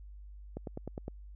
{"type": "click train", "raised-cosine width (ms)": 2, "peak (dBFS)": -25, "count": 6, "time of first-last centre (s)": [0.57, 1.081], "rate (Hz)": 9.79, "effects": ["added 50 Hz sine -46 dBFS peak until 1.35 s"]}